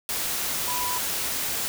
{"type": "tone in noise", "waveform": "sine", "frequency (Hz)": 987.8, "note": "B5", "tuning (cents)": 0, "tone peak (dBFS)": -29, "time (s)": [0.68, 0.98], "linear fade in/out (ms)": 0, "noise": "white", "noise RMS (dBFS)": -28, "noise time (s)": [0.09, 1.68], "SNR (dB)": -4, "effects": []}